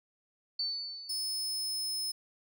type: tone with exponential decay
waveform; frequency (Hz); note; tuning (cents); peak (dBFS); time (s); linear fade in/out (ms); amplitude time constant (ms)
sine; 4502; C#8; +26; -29; 0.59-1.88; 5; 280
type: tone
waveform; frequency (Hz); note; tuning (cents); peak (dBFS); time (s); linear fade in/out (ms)
sawtooth; 5200; E8; -24; -30; 1.09-2.12; 10
effects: none